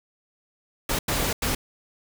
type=noise bursts at uneven times; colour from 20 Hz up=pink; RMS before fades=-25 dBFS; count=3; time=0.89-0.99 / 1.08-1.33 / 1.42-1.55 s; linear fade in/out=5 ms; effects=none